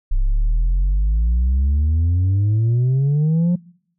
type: exponential sweep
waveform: sine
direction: up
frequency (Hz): 31.64 to 180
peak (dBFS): -11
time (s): 0.11-3.56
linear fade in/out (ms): 10
effects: noise-tail reverb RT60 0.7 s tail -26 dB re dry + tanh soft clip ceiling -13 dBFS